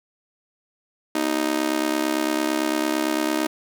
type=tone with amplitude modulation; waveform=sawtooth; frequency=311.1 Hz; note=D#4; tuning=in tune; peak=-13 dBFS; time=1.15-3.47 s; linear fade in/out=5 ms; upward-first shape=sine; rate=68.9 Hz; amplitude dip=90%; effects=none